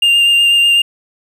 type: tone with vibrato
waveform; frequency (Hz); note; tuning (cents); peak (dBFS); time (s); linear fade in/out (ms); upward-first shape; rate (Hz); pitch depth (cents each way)
triangle; 2800; F7; +4; -6; 0.02-0.82; 5; sine; 8.1; 13
effects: none